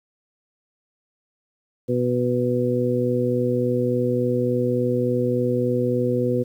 harmonic tone, 123.47 Hz, B2, in tune, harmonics 1 / 2 / 3 / 4, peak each -25 / -24 / -25 / -23 dBFS, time 1.88-6.44 s, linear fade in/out 20 ms, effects 9-bit

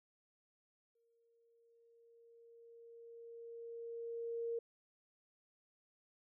sine tone with exponential growth, 464.5 Hz, A#4, 6 cents flat, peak -36 dBFS, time 0.95-4.59 s, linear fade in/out 5 ms, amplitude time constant 790 ms, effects none

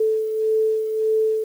sine beating tone pair, 437.7 / 439.4 Hz, A4 / A4, -9 / -2 cents, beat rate 1.7 Hz, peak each -18 / -27 dBFS, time 0-1.44 s, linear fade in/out 5 ms, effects 8-bit

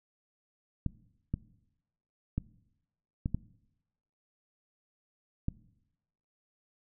clicks, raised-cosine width 5 ms, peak -18 dBFS, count 6, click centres 0.863 / 1.34 / 2.38 / 3.259 / 3.346 / 5.484 s, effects noise-tail reverb RT60 0.9 s tail -20 dB re dry

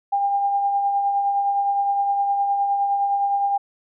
sine tone with tremolo, 801 Hz, G5, 37 cents sharp, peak -16 dBFS, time 0.12-3.58 s, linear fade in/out 10 ms, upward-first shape triangle, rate 9.7 Hz, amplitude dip 40%, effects none

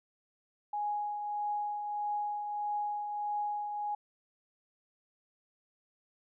sine tone with tremolo, 830.6 Hz, G#5, in tune, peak -30 dBFS, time 0.73-3.95 s, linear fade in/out 5 ms, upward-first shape triangle, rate 1.6 Hz, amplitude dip 45%, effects none

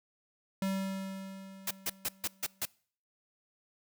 square tone with exponential decay, 192.8 Hz, G3, 28 cents flat, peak -30 dBFS, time 0.62-2.65 s, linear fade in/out 2 ms, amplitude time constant 440 ms
white noise bursts, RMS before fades -33 dBFS, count 6, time 1.67-2.654 s, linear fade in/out 5 ms, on 39 ms, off 150 ms
effects noise-tail reverb RT60 0.5 s tail -25 dB re dry

